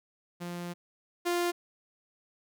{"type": "tone pair in turn", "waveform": "sawtooth", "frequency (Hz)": [174.61, 349.2], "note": ["F3", "F4"], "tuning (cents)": [0, 0], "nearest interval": "octave", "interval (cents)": 1200, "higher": "second", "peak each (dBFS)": [-32, -23], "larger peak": "second", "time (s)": [[0.4, 0.74], [1.25, 1.52]], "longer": "first", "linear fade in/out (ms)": 20, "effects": []}